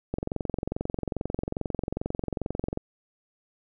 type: click train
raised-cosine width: 2 ms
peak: -15 dBFS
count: 60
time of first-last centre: 0.14-2.774 s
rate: 22.4 Hz
effects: none

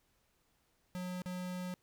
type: tone with dropouts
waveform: square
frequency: 181.3 Hz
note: F#3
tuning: 35 cents flat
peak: -39 dBFS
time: 0.95-1.74 s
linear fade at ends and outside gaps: 0 ms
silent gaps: 1.219-1.259 s
effects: pink hiss -75 dBFS RMS until 1.82 s

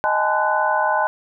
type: tone cluster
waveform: sine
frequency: 622 / 807 / 868 / 1023 / 1488 Hz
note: D#5 / G#5 / A5 / C6 / F#6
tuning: -1 / -50 / -24 / -39 / +9 cents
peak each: -23 / -24 / -21 / -23 / -23 dBFS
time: 0.04-1.07 s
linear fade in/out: 0 ms
effects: none

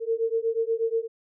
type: beating tone pair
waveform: sine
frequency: 450.5 / 458.8 Hz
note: A4 / A#4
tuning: +41 / -28 cents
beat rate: 8.3 Hz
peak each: -26 dBFS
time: 0-1.08 s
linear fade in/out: 50 ms
effects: none

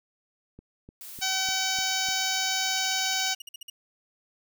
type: click train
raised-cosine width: 3 ms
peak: -33 dBFS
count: 6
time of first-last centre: 0.59-2.087 s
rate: 3.34 Hz
type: noise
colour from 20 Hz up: blue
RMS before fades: -42 dBFS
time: 1.01-3.33 s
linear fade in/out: 0 ms
type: harmonic tone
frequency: 761 Hz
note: F#5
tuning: 48 cents sharp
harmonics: 1 / 2 / 3 / 4 / 5 / 6 / 7 / 8 / 9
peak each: -34 / -34 / -34 / -34 / -34 / -34 / -34 / -34 / -34 dBFS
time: 1.21-3.35 s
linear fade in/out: 20 ms
type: tone bursts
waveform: sawtooth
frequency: 2866 Hz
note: F7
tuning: 44 cents sharp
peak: -35 dBFS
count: 14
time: 2.77-3.7 s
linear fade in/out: 5 ms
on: 20 ms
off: 50 ms
effects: none

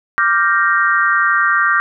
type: chord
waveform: sine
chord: G minor seventh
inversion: second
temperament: equal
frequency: 1174.7 / 1396.9 / 1568 / 1864.7 Hz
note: D6 / F6 / G6 / Bb6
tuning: 0 / 0 / 0 / 0 cents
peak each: -16 / -17 / -16 / -18 dBFS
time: 0.18-1.8 s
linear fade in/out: 0 ms
effects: none

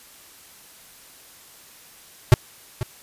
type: tone with echo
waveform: square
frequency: 124 Hz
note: B2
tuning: 7 cents sharp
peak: -8 dBFS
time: 2.32-2.34 s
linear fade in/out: 0 ms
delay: 490 ms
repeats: 1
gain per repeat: -15 dB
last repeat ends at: 2.83 s
effects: white hiss -48 dBFS RMS until 3.02 s + resampled to 32000 Hz

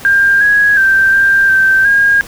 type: tone with pitch steps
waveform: sine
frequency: 1598 / 1659 / 1568 / 1586 / 1559 / 1625 Hz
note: G6 / G#6 / G6 / G6 / G6 / G#6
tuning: +33 / -2 / 0 / +20 / -10 / -38 cents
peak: -6 dBFS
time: 0.05-2.21 s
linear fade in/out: 0 ms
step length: 360 ms
effects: pink hiss -32 dBFS RMS until 2.27 s

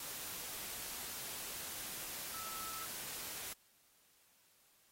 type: tone in noise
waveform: sine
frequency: 1311 Hz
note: E6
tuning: 10 cents flat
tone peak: -49 dBFS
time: 2.34-2.85 s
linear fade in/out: 2 ms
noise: white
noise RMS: -45 dBFS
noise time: 0-3.53 s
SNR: -7 dB
effects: white hiss -70 dBFS RMS until 4.91 s + AAC 48 kbps

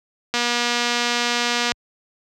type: click train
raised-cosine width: 0.2 ms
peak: -4 dBFS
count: 332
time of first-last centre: 0.34-1.719 s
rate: 240 Hz
effects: high-pass 60 Hz 12 dB/octave

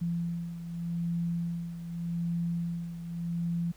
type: beating tone pair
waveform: sine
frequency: 170 / 170.84 Hz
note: F3 / F3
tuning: -46 / -38 cents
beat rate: 0.84 Hz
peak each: -31 / -37 dBFS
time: 0.01-3.72 s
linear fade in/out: 10 ms
effects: added 50 Hz sine -55 dBFS peak until 3.76 s + pink hiss -60 dBFS RMS until 3.76 s

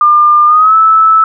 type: tone with pitch glide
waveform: sine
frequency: 1200 to 1308.6 Hz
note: D6 to E6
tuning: +37 to -13 cents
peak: -3 dBFS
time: 0.01-1.24 s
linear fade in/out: 2 ms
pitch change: +150 cents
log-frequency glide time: 0.46-0.75 s
effects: none

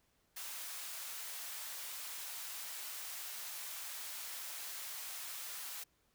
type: high-pass noise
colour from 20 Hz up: white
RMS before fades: -45 dBFS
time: 0.36-5.84 s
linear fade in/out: 10 ms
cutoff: 780 Hz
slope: 12 dB/octave
effects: pink hiss -75 dBFS RMS until 6.14 s

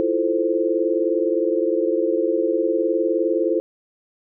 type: chord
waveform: sine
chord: F major seventh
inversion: third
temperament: equal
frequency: 329.6 / 349.2 / 440 / 523.3 Hz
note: E4 / F4 / A4 / C5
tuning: 0 / 0 / 0 / 0 cents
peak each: -23 dBFS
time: 0-3.6 s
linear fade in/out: 0 ms
effects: none

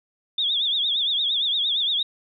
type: tone with vibrato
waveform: sine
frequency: 3509 Hz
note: A7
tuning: 5 cents flat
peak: -20 dBFS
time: 0.38-2.03 s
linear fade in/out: 5 ms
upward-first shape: triangle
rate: 8.7 Hz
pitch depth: 150 cents each way
effects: none

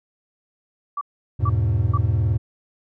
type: tone bursts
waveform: sine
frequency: 1155 Hz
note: D6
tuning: 29 cents flat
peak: -23 dBFS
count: 3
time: 0.97-1.976 s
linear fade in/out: 5 ms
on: 42 ms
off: 440 ms
type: chord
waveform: triangle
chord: E major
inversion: none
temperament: equal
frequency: 82.41 / 103.83 / 123.47 Hz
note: E2 / G#2 / B2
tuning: 0 / 0 / 0 cents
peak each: -21 / -18 / -21 dBFS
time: 1.39-2.38 s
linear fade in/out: 20 ms
effects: none

